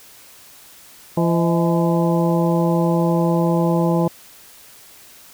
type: harmonic tone with a mistuned harmonic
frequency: 169.5 Hz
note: E3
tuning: 49 cents sharp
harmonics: 1 / 2 / 3 / 4 / 5 / 6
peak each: -17 / -21 / -23 / -26 / -26 / -30 dBFS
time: 1.17-4.08 s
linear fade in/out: 5 ms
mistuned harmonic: 4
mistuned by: -100 cents
effects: white hiss -45 dBFS RMS until 5.33 s

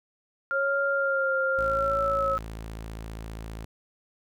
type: tone with vibrato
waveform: sine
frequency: 543 Hz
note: C#5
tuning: 36 cents flat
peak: -26 dBFS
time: 0.51-2.38 s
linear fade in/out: 50 ms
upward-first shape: sine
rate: 0.82 Hz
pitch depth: 39 cents each way
type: tone with pitch glide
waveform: sine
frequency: 1396.9 to 1295.8 Hz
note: F6 to E6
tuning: 0 to -30 cents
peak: -25 dBFS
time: 0.51-2.38 s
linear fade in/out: 0 ms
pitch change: -130 cents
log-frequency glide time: 1.54-2.24 s
type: tone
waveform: sawtooth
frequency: 55 Hz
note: A1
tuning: in tune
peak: -32 dBFS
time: 1.58-3.65 s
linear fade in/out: 5 ms
effects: none

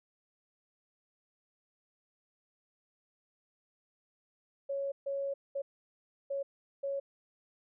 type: tone bursts at uneven times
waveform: sine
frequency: 554.4 Hz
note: C#5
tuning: in tune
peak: -32 dBFS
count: 5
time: 4.69-4.92 / 5.06-5.34 / 5.55-5.62 / 6.3-6.43 / 6.83-7 s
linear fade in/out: 10 ms
effects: none

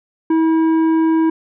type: tone with tanh clipping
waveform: triangle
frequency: 322.8 Hz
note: E4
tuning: 36 cents flat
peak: -13 dBFS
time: 0.3-1.3 s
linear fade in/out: 5 ms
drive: 13 dB
effects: none

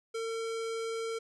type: tone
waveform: square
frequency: 453.1 Hz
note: A#4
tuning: 49 cents flat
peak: -34 dBFS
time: 0.14-1.19 s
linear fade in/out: 10 ms
effects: resampled to 22050 Hz

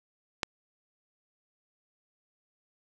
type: click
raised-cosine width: 0.2 ms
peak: -10 dBFS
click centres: 0.432 s
effects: none

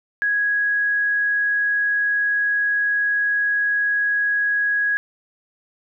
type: tone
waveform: sine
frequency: 1661.2 Hz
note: G#6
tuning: in tune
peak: -17 dBFS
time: 0.22-4.97 s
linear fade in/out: 0 ms
effects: none

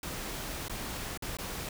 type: noise with dropouts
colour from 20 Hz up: pink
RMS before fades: -38 dBFS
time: 0.03-1.69 s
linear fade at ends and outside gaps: 2 ms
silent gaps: 0.683-0.696 / 1.175-1.223 / 1.37-1.386 s
effects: none

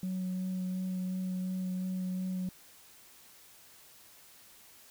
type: tone with vibrato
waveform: sine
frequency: 185 Hz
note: F#3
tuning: in tune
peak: -30 dBFS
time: 0.03-2.49 s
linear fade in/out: 2 ms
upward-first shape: sine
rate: 2.8 Hz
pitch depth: 11 cents each way
effects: tanh soft clip ceiling -30 dBFS + white hiss -57 dBFS RMS until 4.9 s

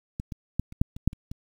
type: clicks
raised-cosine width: 5 ms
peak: -19 / -22 / -12 / -30 / -7 / -26 / -7 / -27 / -23 dBFS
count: 9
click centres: 0.199 / 0.322 / 0.596 / 0.724 / 0.815 / 0.965 / 1.076 / 1.131 / 1.315 s
effects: 8-bit

